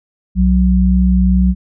sine tone pair together, 62.5 / 185.24 Hz, B1 / F#3, +21 / +2 cents, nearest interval octave + perfect fifth, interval 1881 cents, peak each -11 dBFS, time 0.35-1.55 s, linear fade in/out 50 ms, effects none

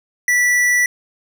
triangle tone with tanh clipping, 1961 Hz, B6, 13 cents flat, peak -14 dBFS, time 0.28-0.86 s, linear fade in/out 2 ms, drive 18 dB, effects none

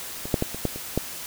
clicks, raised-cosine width 2 ms, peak -19 / -6 / -9 / -20 / -9 / -21 / -8 dBFS, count 7, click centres 0.255 / 0.342 / 0.424 / 0.546 / 0.653 / 0.76 / 0.976 s, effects white hiss -36 dBFS RMS until 1.26 s

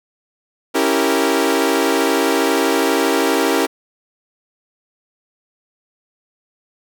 sawtooth chord, C# diminished seventh, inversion none, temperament equal with one note detuned, 277.2 / 329.6 / 392 / 464.6 Hz, C#4 / E4 / G4 / Bb4, 0 / 0 / 0 / -6 cents, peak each -16 dBFS, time 0.74-3.67 s, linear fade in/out 20 ms, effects none

